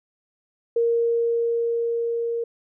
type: tone with level ramp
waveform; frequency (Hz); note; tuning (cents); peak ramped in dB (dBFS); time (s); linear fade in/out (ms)
sine; 466.2; A#4; 0; -17 to -23; 0.76-2.44; 5
effects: none